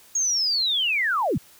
sine linear sweep, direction down, 6645 to 87.7 Hz, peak -20 dBFS, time 0.15-1.38 s, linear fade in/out 5 ms, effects white hiss -52 dBFS RMS until 1.59 s

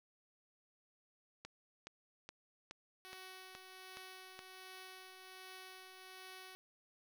click train, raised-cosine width 0.2 ms, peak -31 dBFS, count 8, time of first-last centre 1.45-4.391 s, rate 2.38 Hz
5% pulse tone with tremolo, 374.3 Hz, F#4, 20 cents sharp, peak -39 dBFS, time 3.05-6.55 s, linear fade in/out 0 ms, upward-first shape triangle, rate 1.3 Hz, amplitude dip 45%
effects 12-bit

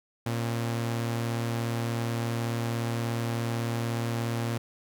sawtooth tone pair together, 116.54 / 270.4 Hz, A#2 / C#4, 0 / -43 cents, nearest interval octave + minor third, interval 1457 cents, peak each -24 / -35 dBFS, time 0.26-4.58 s, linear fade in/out 5 ms, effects none

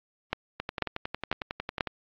two click trains, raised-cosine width 0.3 ms, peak -9 / -15 dBFS, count 4 / 15, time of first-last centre 0.33-1.808 / 0.6-1.873 s, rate 2.03 / 11 Hz, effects low-pass 4000 Hz 12 dB/octave + AAC 48 kbps

